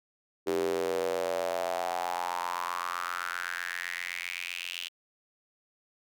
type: tone with high-pass filter sweep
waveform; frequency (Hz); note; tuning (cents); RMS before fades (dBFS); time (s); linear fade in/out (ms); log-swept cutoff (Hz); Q
square; 43.88; F1; +9; -33; 0.46-4.89; 20; 370 to 3000; 5.3
effects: none